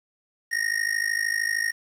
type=tone with amplitude modulation; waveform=square; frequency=1861 Hz; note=A#6; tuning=3 cents flat; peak=-20 dBFS; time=0.51-1.72 s; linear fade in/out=20 ms; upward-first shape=sine; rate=53.1 Hz; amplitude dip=90%; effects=low-pass 11000 Hz 12 dB/octave + 9-bit